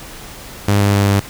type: tone with pitch steps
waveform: sawtooth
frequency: 101.7 / 101 / 100.3 / 99.61 Hz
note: G#2 / G#2 / G2 / G2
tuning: -36 / -48 / +40 / +28 cents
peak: -7 dBFS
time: 0.68-1.2 s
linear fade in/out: 5 ms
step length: 130 ms
effects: pink hiss -34 dBFS RMS until 1.29 s